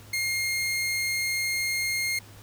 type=tone; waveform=sawtooth; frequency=2131 Hz; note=C7; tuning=31 cents sharp; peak=-22 dBFS; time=0.13-2.19 s; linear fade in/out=5 ms; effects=added 103 Hz sine -48 dBFS peak until 2.42 s + pink hiss -51 dBFS RMS until 2.42 s